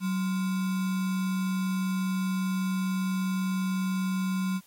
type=tone with sample-and-hold; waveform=sine; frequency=187.4 Hz; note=F#3; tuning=22 cents sharp; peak=-25 dBFS; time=0-4.61 s; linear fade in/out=50 ms; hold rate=1225 Hz; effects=white hiss -58 dBFS RMS until 4.66 s + MP3 64 kbps